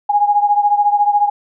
sine beating tone pair, 821 / 835 Hz, G#5 / G#5, -20 / +9 cents, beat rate 14 Hz, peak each -12 / -16 dBFS, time 0.09-1.3 s, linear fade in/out 10 ms, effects none

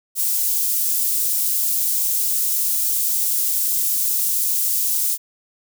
white high-pass noise, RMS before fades -20 dBFS, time 0.15-5.18 s, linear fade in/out 50 ms, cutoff 8200 Hz, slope 12 dB/octave, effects none

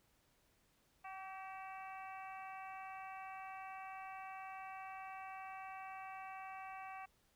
harmonic tone with a mistuned harmonic, 381.5 Hz, G4, 47 cents flat, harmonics 2 / 3 / 4 / 5 / 6 / 7, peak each -49 / -53 / -59 / -60 / -58 / -58 dBFS, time 1.04-7.06 s, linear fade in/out 10 ms, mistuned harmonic 4, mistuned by +31 cents, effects pink hiss -75 dBFS RMS until 7.35 s

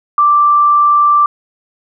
sine tone, 1174.7 Hz, D6, in tune, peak -6 dBFS, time 0.18-1.26 s, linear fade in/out 2 ms, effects none

